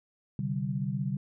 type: chord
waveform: sine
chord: C suspended second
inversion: none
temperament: equal with one note detuned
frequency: 130.81 / 146.83 / 193.19 Hz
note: C3 / D3 / G3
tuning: 0 / 0 / -25 cents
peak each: -33 dBFS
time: 0.39-1.17 s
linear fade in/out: 2 ms
effects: none